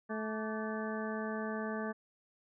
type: harmonic tone with a mistuned harmonic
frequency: 217.7 Hz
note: A3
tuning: 18 cents flat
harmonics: 1 / 2 / 3 / 4 / 5 / 7 / 8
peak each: -38 / -41 / -43 / -47 / -45 / -47 / -46 dBFS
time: 0.09-1.93 s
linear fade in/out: 20 ms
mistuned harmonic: 5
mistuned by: +110 cents
effects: none